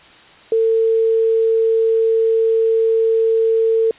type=tone; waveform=sine; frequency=450 Hz; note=A4; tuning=39 cents sharp; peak=-12 dBFS; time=0.52-3.91 s; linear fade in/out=2 ms; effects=white hiss -44 dBFS RMS until 3.98 s + resampled to 8000 Hz